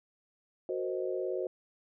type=chord; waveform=sine; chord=C half-diminished seventh; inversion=second; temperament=equal; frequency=370 / 466.2 / 523.3 / 622.3 Hz; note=Gb4 / Bb4 / C5 / Eb5; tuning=0 / 0 / 0 / 0 cents; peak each=-34 / -40 / -36 / -40 dBFS; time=0.69-1.47 s; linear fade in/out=2 ms; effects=none